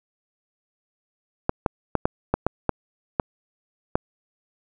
clicks, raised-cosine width 1 ms, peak -5 dBFS, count 9, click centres 1.494 / 1.662 / 1.953 / 2.055 / 2.34 / 2.466 / 2.693 / 3.198 / 3.955 s, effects none

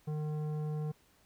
triangle tone with tanh clipping, 152.1 Hz, D#3, 39 cents flat, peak -35 dBFS, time 0.07-0.92 s, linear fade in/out 10 ms, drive 16 dB, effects pink hiss -67 dBFS RMS until 1.25 s

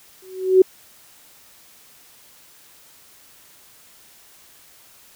sine tone with exponential growth, 374.7 Hz, F#4, 22 cents sharp, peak -5 dBFS, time 0.22-0.62 s, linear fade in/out 5 ms, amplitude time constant 85 ms, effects white hiss -50 dBFS RMS until 5.15 s

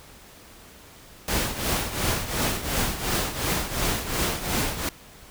pink noise with tremolo, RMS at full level -23 dBFS, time 1.28-4.89 s, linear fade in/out 2 ms, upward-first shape triangle, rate 2.8 Hz, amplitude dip 75%, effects pink hiss -48 dBFS RMS until 5.3 s

